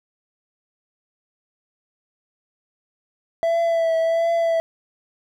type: tone with vibrato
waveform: triangle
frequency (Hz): 663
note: E5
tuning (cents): +10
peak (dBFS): -15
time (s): 3.43-4.6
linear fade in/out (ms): 0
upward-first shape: triangle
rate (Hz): 1.4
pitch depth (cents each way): 32
effects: none